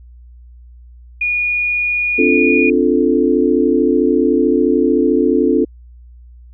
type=tone; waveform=sine; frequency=2445 Hz; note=D#7; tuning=31 cents flat; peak=-14 dBFS; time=1.21-2.7 s; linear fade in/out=5 ms
type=chord; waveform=sine; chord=D minor seventh; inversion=third; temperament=equal with one note detuned; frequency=260 / 293.7 / 349.2 / 440 Hz; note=C4 / D4 / F4 / A4; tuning=-11 / 0 / 0 / 0 cents; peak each=-16 dBFS; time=2.18-5.65 s; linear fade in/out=10 ms
effects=added 60 Hz sine -37 dBFS peak until 6.53 s